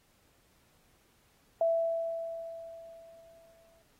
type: tone with exponential decay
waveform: sine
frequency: 663 Hz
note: E5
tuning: 10 cents sharp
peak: -23 dBFS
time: 1.61-3.82 s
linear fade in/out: 2 ms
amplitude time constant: 480 ms
effects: pink hiss -68 dBFS RMS until 3.99 s + AAC 48 kbps